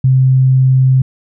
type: tone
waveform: sine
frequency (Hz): 130.81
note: C3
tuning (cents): 0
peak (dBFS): -6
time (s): 0.04-1.02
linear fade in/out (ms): 5
effects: none